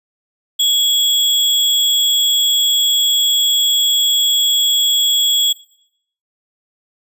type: tone with sample-and-hold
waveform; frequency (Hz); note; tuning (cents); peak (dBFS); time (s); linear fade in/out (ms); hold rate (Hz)
sine; 3345; G#7; +12; -11; 0.59-5.53; 10; 11025
effects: noise-tail reverb RT60 0.7 s tail -20 dB re dry + resampled to 32000 Hz